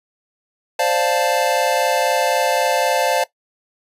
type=chord; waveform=square; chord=D minor seventh; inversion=third; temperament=equal; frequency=523.3 / 587.3 / 698.5 / 880 Hz; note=C5 / D5 / F5 / A5; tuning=0 / 0 / 0 / 0 cents; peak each=-22 dBFS; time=0.79-3.24 s; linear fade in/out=5 ms; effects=noise-tail reverb RT60 0.1 s tail -17 dB re dry + resampled to 32000 Hz